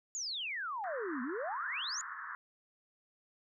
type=exponential two-way sweep; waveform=sine; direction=down then up; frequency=7100 to 233.1 to 7100 Hz; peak=-36 dBFS; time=0.15-2.01 s; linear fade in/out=0 ms; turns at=1.22 s
type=band-pass noise; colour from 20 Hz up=white; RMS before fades=-44 dBFS; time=0.84-2.35 s; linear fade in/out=0 ms; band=1000 to 1800 Hz; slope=96 dB/octave
effects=none